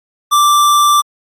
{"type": "tone", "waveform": "square", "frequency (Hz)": 1174.7, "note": "D6", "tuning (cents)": 0, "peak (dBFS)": -8, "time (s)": [0.31, 1.02], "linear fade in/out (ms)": 20, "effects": ["AAC 64 kbps"]}